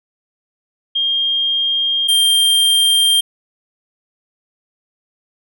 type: tone pair in turn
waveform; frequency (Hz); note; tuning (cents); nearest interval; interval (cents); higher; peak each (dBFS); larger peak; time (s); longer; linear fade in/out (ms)
sine / square; 3218 / 3185; G7 / G7; +45 / +27; unison; 18; first; -14 / -11; second; 0.95-2.08 / 2.08-3.21; neither; 10
effects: none